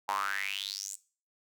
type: tone with high-pass filter sweep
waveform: square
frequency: 49.29 Hz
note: G1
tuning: 10 cents sharp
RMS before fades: -35 dBFS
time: 0.08-0.96 s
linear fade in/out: 10 ms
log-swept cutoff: 860 to 8100 Hz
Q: 7.5
effects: noise-tail reverb RT60 0.4 s tail -19 dB re dry